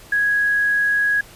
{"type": "tone with quantisation", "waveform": "sine", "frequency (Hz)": 1661.2, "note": "G#6", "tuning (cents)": 0, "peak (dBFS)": -15, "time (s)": [0.12, 1.21], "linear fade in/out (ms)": 5, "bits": 7, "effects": ["pink hiss -44 dBFS RMS until 1.35 s", "resampled to 32000 Hz"]}